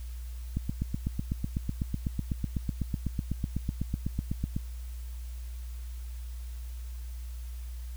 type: click train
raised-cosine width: 5 ms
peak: -17 dBFS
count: 33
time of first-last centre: 0.57-4.565 s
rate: 8.01 Hz
effects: added 60 Hz sine -36 dBFS peak until 7.96 s + white hiss -56 dBFS RMS until 7.96 s